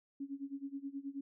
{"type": "tone with tremolo", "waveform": "sine", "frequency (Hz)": 277.2, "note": "C#4", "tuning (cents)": 0, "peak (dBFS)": -37, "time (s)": [0.2, 1.21], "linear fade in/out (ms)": 5, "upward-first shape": "sine", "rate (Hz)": 9.4, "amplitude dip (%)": 90, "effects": []}